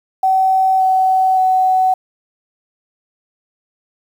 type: tone with pitch steps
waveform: sine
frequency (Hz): 760 / 754.8 / 749.5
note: F#5 / F#5 / F#5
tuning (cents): +46 / +34 / +22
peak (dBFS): -10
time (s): 0.23-1.94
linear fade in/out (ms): 5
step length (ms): 570
effects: 7-bit